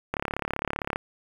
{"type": "click train", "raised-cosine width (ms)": 0.5, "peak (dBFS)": -12, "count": 30, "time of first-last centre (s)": [0.14, 0.959], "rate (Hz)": 35.4, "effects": ["7-bit"]}